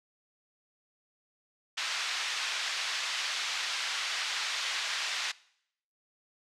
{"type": "band-pass noise", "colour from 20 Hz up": "white", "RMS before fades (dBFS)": -33, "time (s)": [1.77, 5.32], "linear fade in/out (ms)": 10, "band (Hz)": [1300, 4500], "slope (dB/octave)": 12, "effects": ["noise-tail reverb RT60 0.7 s tail -21 dB re dry", "low-pass 7000 Hz 12 dB/octave"]}